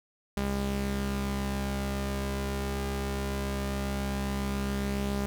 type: tone pair together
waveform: sawtooth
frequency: 67.3 / 201.7 Hz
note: C2 / G3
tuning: +49 / +50 cents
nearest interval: octave + perfect fifth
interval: 1901 cents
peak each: -28 dBFS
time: 0.37-5.26 s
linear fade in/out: 0 ms
effects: none